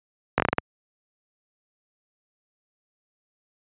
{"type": "slowing click train", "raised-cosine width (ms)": 0.5, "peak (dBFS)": -4, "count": 7, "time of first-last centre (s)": [0.38, 0.583], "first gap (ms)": 19, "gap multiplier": 1.23, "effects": ["high-pass 80 Hz 12 dB/octave", "resampled to 8000 Hz"]}